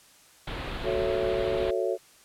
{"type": "low-pass noise", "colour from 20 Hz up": "pink", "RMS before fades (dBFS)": -35, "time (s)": [0.47, 1.71], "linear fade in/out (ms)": 5, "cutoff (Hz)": 4100, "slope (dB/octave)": 48}
{"type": "chord", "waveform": "sine", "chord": "F# minor seventh", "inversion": "none", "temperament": "just", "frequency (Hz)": [370, 444, 555, 666], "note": ["F#4", "A4", "C#5", "E5"], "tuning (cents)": [0, 16, 2, 18], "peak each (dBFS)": [-29, -30, -30, -33], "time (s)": [0.83, 1.98], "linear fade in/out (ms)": 50}
{"effects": ["white hiss -56 dBFS RMS until 2.24 s", "low-pass 11000 Hz 12 dB/octave"]}